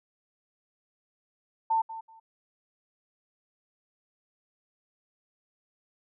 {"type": "tone with echo", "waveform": "sine", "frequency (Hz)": 896, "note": "A5", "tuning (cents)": 31, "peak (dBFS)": -22, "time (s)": [1.7, 1.82], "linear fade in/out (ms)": 10, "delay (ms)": 190, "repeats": 2, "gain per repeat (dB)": -14, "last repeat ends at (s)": 2.2, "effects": []}